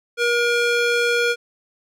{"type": "tone with band-pass filter", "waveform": "square", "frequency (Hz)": 476.4, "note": "A#4", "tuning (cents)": 38, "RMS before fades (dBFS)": -19, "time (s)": [0.17, 1.36], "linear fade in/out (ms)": 50, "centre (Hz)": 2100, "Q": 0.64, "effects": []}